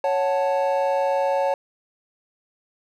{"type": "chord", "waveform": "triangle", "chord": "F# minor", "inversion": "second", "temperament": "equal", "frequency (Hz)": [554.4, 740, 880], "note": ["C#5", "F#5", "A5"], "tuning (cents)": [0, 0, 0], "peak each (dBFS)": [-19, -25, -23], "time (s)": [0.04, 1.54], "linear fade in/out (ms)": 2, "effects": []}